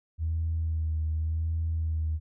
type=tone with vibrato; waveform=sine; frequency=80 Hz; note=D#2; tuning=49 cents sharp; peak=-25 dBFS; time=0.18-2.2 s; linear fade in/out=50 ms; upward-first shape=sine; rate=0.88 Hz; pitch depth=32 cents each way; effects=tanh soft clip ceiling -21 dBFS